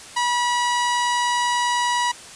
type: tone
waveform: sawtooth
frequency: 970 Hz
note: B5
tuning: 31 cents flat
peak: -15 dBFS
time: 0.16-2.12 s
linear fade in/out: 10 ms
effects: white hiss -40 dBFS RMS until 2.35 s + resampled to 22050 Hz